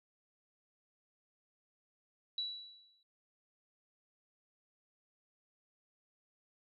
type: tone with exponential decay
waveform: sine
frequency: 3929 Hz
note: B7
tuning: 10 cents flat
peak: -33 dBFS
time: 2.38-3.03 s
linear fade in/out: 2 ms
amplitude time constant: 140 ms
effects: none